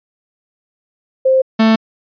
sine / 45% pulse tone pair in turn, 525 / 221.9 Hz, C5 / A3, +6 / +15 cents, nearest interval octave + minor third, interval 1491 cents, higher first, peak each -8 dBFS, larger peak neither, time 1.25-1.42 / 1.59-1.76 s, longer neither, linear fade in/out 10 ms, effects resampled to 11025 Hz

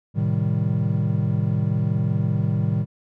triangle chord, A half-diminished seventh, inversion none, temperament equal, 110 / 130.81 / 155.56 / 196 Hz, A2 / C3 / Eb3 / G3, 0 / 0 / 0 / 0 cents, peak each -21 / -24 / -22 / -25 dBFS, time 0.14-2.86 s, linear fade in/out 50 ms, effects none

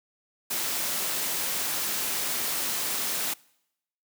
white noise, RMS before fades -29 dBFS, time 0.5-3.34 s, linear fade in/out 10 ms, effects noise-tail reverb RT60 0.8 s tail -24 dB re dry + high-pass 150 Hz 12 dB/octave

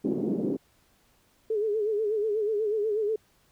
pink band-pass noise, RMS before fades -28 dBFS, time 0.04-0.57 s, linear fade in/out 10 ms, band 220 to 380 Hz, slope 24 dB/octave
sine tone with vibrato, 426.2 Hz, G#4, 45 cents sharp, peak -24 dBFS, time 1.5-3.16 s, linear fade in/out 5 ms, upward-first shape sine, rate 8.2 Hz, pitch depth 83 cents each way
effects pink hiss -65 dBFS RMS until 3.51 s

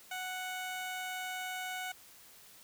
15% pulse tone, 740 Hz, F#5, in tune, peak -31 dBFS, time 0.11-1.92 s, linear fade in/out 5 ms, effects white hiss -57 dBFS RMS until 2.63 s

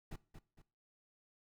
brown noise with echo, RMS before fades -45 dBFS, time 0.11-0.16 s, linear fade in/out 5 ms, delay 230 ms, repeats 2, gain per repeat -8 dB, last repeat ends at 0.62 s, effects noise-tail reverb RT60 0.4 s tail -20 dB re dry

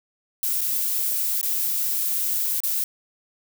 violet noise with dropouts, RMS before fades -24 dBFS, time 0.43-2.84 s, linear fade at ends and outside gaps 1 ms, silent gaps 0.609-0.614 / 1.413-1.429 / 2.603-2.635 s, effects none

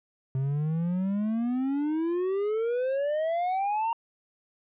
triangle exponential sweep, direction up, 130.2 to 932.3 Hz, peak -23 dBFS, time 0.35-3.93 s, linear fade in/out 2 ms, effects resampled to 8000 Hz

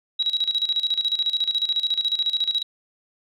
sine tone with tremolo, 3866 Hz, B7, 38 cents flat, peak -18 dBFS, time 0.19-2.63 s, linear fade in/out 10 ms, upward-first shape square, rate 14 Hz, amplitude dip 75%, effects none

